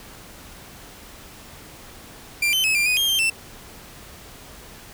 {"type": "tone with pitch steps", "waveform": "40% pulse", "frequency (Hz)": [2374, 3068, 2577, 2384, 2489, 3216, 3158, 2673], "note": ["D7", "G7", "E7", "D7", "D#7", "G7", "G7", "E7"], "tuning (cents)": [18, -38, -40, 25, 0, 44, 12, 23], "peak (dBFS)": -17, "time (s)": [2.42, 3.3], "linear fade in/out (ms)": 5, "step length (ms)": 110, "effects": ["pink hiss -43 dBFS RMS until 4.93 s"]}